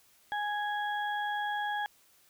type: harmonic tone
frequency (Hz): 830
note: G#5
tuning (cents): -1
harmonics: 1 / 2 / 4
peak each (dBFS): -32 / -35 / -44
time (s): 0.32-1.86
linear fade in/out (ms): 0
effects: white hiss -64 dBFS RMS until 2.29 s